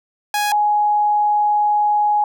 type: tone pair in turn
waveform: sawtooth / sine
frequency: 830.6 / 835.2 Hz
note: G#5 / G#5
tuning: 0 / +10 cents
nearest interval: unison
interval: 10 cents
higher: second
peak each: -13 dBFS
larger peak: neither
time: 0.34-0.52 / 0.52-2.24 s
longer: second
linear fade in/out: 2 ms
effects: none